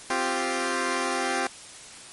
10% pulse chord, C suspended fourth, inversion none, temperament equal, 261.6 / 349.2 / 392 Hz, C4 / F4 / G4, 0 / 0 / 0 cents, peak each -21 dBFS, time 0.1-1.47 s, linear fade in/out 2 ms, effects white hiss -44 dBFS RMS until 2.12 s + MP3 48 kbps

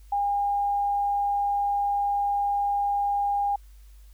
sine tone, 809 Hz, G#5, 46 cents flat, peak -22 dBFS, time 0.12-3.56 s, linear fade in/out 5 ms, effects added 50 Hz sine -46 dBFS peak until 4.13 s + white hiss -63 dBFS RMS until 4.13 s

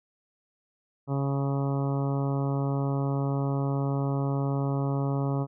harmonic tone, 138.59 Hz, C#3, in tune, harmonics 1 / 2 / 3 / 4 / 5 / 6 / 7 / 8 / 9, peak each -26 / -32 / -36 / -38 / -40 / -42 / -43 / -44 / -45 dBFS, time 1.07-5.47 s, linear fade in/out 50 ms, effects none

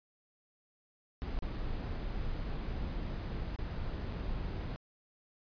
brown noise with dropouts, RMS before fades -37 dBFS, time 1.22-4.76 s, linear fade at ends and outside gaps 0 ms, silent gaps 1.389-1.423 / 2.891-2.895 / 3.561-3.588 / 4.124-4.13 s, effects resampled to 11025 Hz

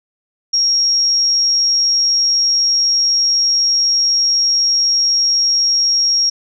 sine tone, 5588 Hz, F8, in tune, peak -11 dBFS, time 0.53-6.3 s, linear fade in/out 10 ms, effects none

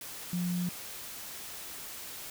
sine tone in noise, 177.5 Hz, F3, 28 cents sharp, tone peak -29 dBFS, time 0.33-0.69 s, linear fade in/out 2 ms, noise white, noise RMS -43 dBFS, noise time 0.01-2.3 s, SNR +11 dB, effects none

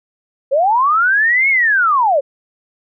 sine linear two-way sweep, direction up then down, 513 to 2217 to 513 Hz, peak -10 dBFS, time 0.51-2.21 s, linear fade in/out 20 ms, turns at 1.49 s, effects none

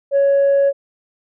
sine tone, 557 Hz, C#5, 8 cents sharp, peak -9 dBFS, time 0.11-0.73 s, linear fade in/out 50 ms, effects tanh soft clip ceiling -9 dBFS

